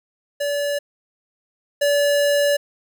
square tone pair in turn, 575 / 575 Hz, D5 / D5, -37 / -37 cents, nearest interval unison, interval 0 cents, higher neither, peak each -21 / -16 dBFS, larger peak second, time 0.4-0.79 / 1.81-2.57 s, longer second, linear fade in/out 10 ms, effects none

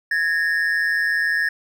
triangle ring-modulated tone, 1747 Hz, A6, 13 cents flat, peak -13 dBFS, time 0.11-1.49 s, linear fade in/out 5 ms, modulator 79.9 Hz, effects none

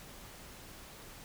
silence, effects pink hiss -51 dBFS RMS until 1.24 s

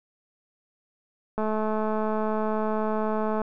click train, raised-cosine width 1 ms, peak -15 dBFS, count 441, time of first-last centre 1.38-3.417 s, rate 216 Hz, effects none

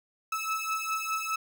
30% pulse beating tone pair, 1300 / 1304.9 Hz, E6 / E6, -24 / -18 cents, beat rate 4.9 Hz, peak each -30 dBFS, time 0.32-1.36 s, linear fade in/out 5 ms, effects none

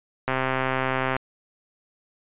click train, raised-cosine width 0.5 ms, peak -9 dBFS, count 117, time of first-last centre 0.28-1.165 s, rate 131 Hz, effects resampled to 8000 Hz

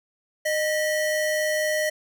square tone pair together, 614 / 1946.3 Hz, D#5 / B6, -23 / -26 cents, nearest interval octave + minor sixth, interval 1997 cents, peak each -24 / -28 dBFS, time 0.45-1.9 s, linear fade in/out 10 ms, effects none

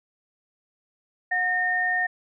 sine tone pair together, 728 / 1830.7 Hz, F#5 / A#6, -28 / -32 cents, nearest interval octave + major third, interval 1596 cents, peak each -28 / -22 dBFS, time 1.31-2.07 s, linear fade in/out 10 ms, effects none

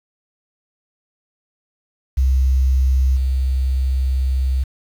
sine tone with level steps, 65.41 Hz, C2, in tune, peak -12 / -15 dBFS, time 2.17-4.64 s, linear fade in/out 10 ms, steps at 3.16 s, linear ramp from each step 10 ms, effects 7-bit

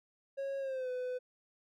triangle tone with pitch glide, 548 to 502.5 Hz, C#5 to B4, -20 to +30 cents, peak -33 dBFS, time 0.37-1.19 s, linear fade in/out 20 ms, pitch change -150 cents, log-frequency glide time 0.59-0.9 s, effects none

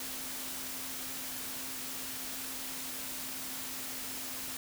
sine tone in noise, 261.6 Hz, C4, in tune, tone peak -51 dBFS, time 0-4.57 s, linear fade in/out 2 ms, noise white, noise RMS -40 dBFS, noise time 0-4.57 s, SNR -14 dB, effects none

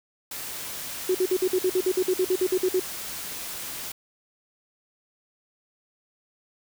white noise, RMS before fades -35 dBFS, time 0.31-3.92 s, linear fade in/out 5 ms
sine tone bursts, 370 Hz, F#4, in tune, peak -19 dBFS, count 16, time 1.09-2.798 s, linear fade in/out 5 ms, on 58 ms, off 52 ms
effects none

